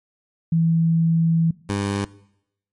sine / 15% pulse tone pair in turn, 164.6 / 100.25 Hz, E3 / G2, -2 / +39 cents, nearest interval major sixth, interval 859 cents, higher first, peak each -15 dBFS, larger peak neither, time 0.52-1.51 / 1.69-2.05 s, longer first, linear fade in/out 5 ms, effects noise-tail reverb RT60 0.8 s tail -20 dB re dry + MP3 48 kbps

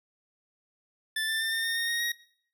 25% pulse tone with pitch steps, 1760 / 1777.4 / 1794.9 / 1812.6 / 1830.5 / 1848.6 / 1866.8 / 1885.2 Hz, A6 / A6 / A6 / A#6 / A#6 / A#6 / A#6 / A#6, 0 / +17 / +34 / -49 / -32 / -15 / +2 / +19 cents, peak -24 dBFS, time 1.16-2.12 s, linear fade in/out 5 ms, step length 120 ms, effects noise-tail reverb RT60 0.6 s tail -20 dB re dry

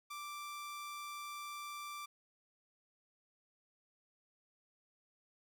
sawtooth tone, 1174.7 Hz, D6, in tune, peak -40 dBFS, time 0.1-2.06 s, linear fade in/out 10 ms, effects none

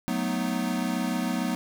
square chord, B dominant seventh, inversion second, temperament equal, 185 / 220 / 246.9 / 311.1 Hz, F#3 / A3 / B3 / D#4, 0 / 0 / 0 / 0 cents, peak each -32 / -33 / -30 / -35 dBFS, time 0.08-1.55 s, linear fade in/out 0 ms, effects none

